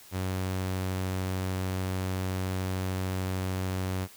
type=tone; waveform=sawtooth; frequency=93.5 Hz; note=F#2; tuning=19 cents sharp; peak=-25 dBFS; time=0.11-4.08 s; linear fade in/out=50 ms; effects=white hiss -52 dBFS RMS until 4.16 s